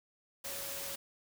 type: tone in noise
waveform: sine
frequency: 555 Hz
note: C#5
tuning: 2 cents sharp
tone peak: -49 dBFS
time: 0.44-0.96 s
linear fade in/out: 10 ms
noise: white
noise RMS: -41 dBFS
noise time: 0.44-0.96 s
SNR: -11 dB
effects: none